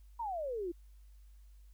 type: exponential sweep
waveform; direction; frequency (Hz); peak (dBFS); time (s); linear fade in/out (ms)
sine; down; 973 to 329.6; -35; 0.19-0.72; 10
effects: added 50 Hz sine -54 dBFS peak until 1.73 s + white hiss -75 dBFS RMS until 1.73 s